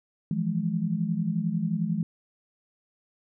sine tone cluster, 162.7 / 173.9 / 211 Hz, E3 / F3 / G#3, -22 / -7 / +28 cents, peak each -29 dBFS, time 0.31-2.03 s, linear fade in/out 2 ms, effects none

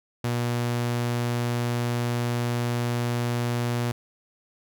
sawtooth tone, 120 Hz, B2, 49 cents flat, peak -20 dBFS, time 0.24-3.92 s, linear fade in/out 5 ms, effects none

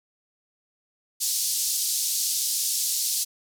pink band-pass noise, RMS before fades -26 dBFS, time 1.2-3.25 s, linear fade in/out 20 ms, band 4600 to 14000 Hz, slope 24 dB/octave, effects none

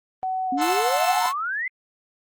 sine tone with pitch glide, 750 to 727.4 Hz, F#5 to F#5, +23 to -30 cents, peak -23 dBFS, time 0.23-1.26 s, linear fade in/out 0 ms, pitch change -53 cents, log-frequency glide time 0.46-0.57 s
sine exponential sweep, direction up, 259.1 to 2097 Hz, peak -24 dBFS, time 0.52-1.68 s, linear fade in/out 5 ms
sawtooth chord, F# half-diminished seventh, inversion none, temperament equal, 740 / 880 / 1046.5 / 1318.5 Hz, F#5 / A5 / C6 / E6, 0 / 0 / 0 / 0 cents, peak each -25 dBFS, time 0.57-1.33 s, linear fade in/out 50 ms
effects Opus 24 kbps

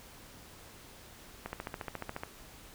click train, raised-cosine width 0.5 ms, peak -22 dBFS, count 12, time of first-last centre 1.46-2.235 s, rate 14.2 Hz, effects pink hiss -53 dBFS RMS until 2.74 s

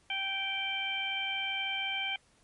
harmonic tone, 781 Hz, G5, 7 cents flat, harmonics 1 / 2 / 3 / 4, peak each -40 / -42 / -34 / -35 dBFS, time 0.1-2.16 s, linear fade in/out 2 ms, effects pink hiss -66 dBFS RMS until 2.43 s + MP3 48 kbps

